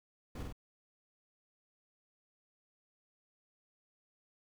brown noise with echo, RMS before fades -42 dBFS, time 0.35-0.43 s, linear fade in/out 5 ms, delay 48 ms, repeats 2, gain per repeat -2 dB, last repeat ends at 0.526 s, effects none

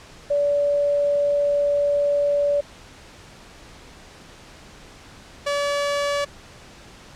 sine / sawtooth tone pair in turn, 576 / 572.7 Hz, D5 / D5, -34 / -44 cents, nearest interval unison, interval 10 cents, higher first, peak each -17 dBFS, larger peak neither, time 0.3-2.61 / 5.46-6.25 s, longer first, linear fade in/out 10 ms, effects pink hiss -45 dBFS RMS until 7.15 s + low-pass 7000 Hz 12 dB/octave

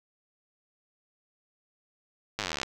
slowing click train, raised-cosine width 0.2 ms, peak -13 dBFS, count 21, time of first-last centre 2.39-2.632 s, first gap 9 ms, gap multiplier 1.03, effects none

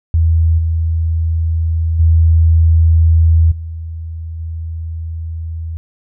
sine tone with level steps, 81.6 Hz, E2, 17 cents flat, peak -8 / -12 / -6 / -22 / -20 dBFS, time 0.14-5.77 s, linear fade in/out 0 ms, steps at 0.58 / 1.99 / 3.51 / 4.39 s, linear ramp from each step 10 ms, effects none

